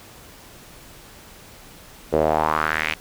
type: tone with band-pass filter sweep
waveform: sawtooth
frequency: 77.78 Hz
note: D#2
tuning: in tune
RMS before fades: -21 dBFS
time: 2.12-2.95 s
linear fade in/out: 20 ms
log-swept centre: 470 to 2600 Hz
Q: 3.3
effects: pink hiss -45 dBFS RMS until 3 s